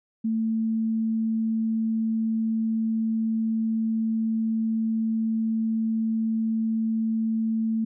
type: tone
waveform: sine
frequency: 223 Hz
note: A3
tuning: 23 cents sharp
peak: -22 dBFS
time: 0.24-7.85 s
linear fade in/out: 10 ms
effects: none